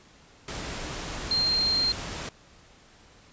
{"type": "tone in noise", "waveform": "sine", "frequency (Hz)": 4186, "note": "C8", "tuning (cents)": 0, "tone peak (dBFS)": -22, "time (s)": [1.31, 1.92], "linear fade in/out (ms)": 2, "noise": "pink", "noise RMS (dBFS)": -35, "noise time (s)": [0.48, 2.29], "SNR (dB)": 10, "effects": ["pink hiss -55 dBFS RMS until 3.32 s", "resampled to 16000 Hz"]}